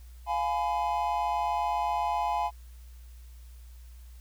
triangle chord, F diminished, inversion none, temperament just, 698.5 / 838.1 / 1005.8 Hz, F5 / Ab5 / Cb6, 0 / +16 / +31 cents, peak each -30 / -27 / -30 dBFS, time 0.26-2.51 s, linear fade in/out 50 ms, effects added 60 Hz sine -45 dBFS peak until 4.2 s + white hiss -62 dBFS RMS until 4.2 s

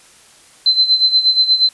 sine tone with tremolo, 4068 Hz, C8, 50 cents flat, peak -7 dBFS, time 0.66-1.69 s, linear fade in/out 2 ms, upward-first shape sine, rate 8.4 Hz, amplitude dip 75%, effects white hiss -46 dBFS RMS until 1.73 s + resampled to 24000 Hz

